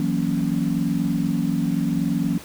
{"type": "chord", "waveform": "sine", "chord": "F# dominant seventh", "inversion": "third", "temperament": "equal with one note detuned", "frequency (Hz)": [164.24, 185, 233.1, 277.2], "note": ["E3", "F#3", "A#3", "C#4"], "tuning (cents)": [-6, 0, 0, 0], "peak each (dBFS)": -25, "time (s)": [0, 2.38], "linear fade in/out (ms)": 2, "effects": ["pink hiss -41 dBFS RMS until 2.44 s"]}